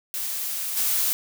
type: noise with level steps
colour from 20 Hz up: blue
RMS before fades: -29 / -23 dBFS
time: 0.14-1.13 s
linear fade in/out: 0 ms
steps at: 0.76 s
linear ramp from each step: 20 ms
effects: none